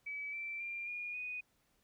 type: tone with pitch steps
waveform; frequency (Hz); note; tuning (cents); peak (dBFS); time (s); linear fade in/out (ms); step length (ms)
sine; 2290 / 2337 / 2384 / 2433 / 2483; D7 / D7 / D7 / D#7 / D#7; -44 / -9 / +25 / -39 / -4; -39; 0.06-1.41; 10; 270
effects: pink hiss -75 dBFS RMS until 1.83 s